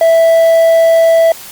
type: tone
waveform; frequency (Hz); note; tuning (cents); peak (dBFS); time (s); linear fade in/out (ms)
triangle; 659; E5; -1; -3; 0.01-1.32; 2
effects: white hiss -31 dBFS RMS until 1.51 s + Opus 48 kbps